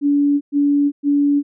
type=tone bursts; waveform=sine; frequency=286.6 Hz; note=D4; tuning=42 cents flat; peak=-12 dBFS; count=3; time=0.01-1.43 s; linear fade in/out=50 ms; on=400 ms; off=110 ms; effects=none